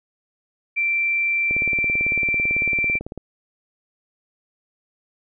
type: tone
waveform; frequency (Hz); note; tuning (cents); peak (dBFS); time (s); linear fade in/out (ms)
sine; 2349; D7; 0; -18; 0.76-2.99; 20
type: click train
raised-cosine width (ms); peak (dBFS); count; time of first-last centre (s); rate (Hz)
2; -18; 31; 1.51-3.177; 18
effects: none